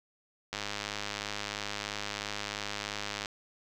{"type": "click train", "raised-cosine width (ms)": 0.2, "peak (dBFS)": -17, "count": 282, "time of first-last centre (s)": [0.53, 3.258], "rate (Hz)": 103, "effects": []}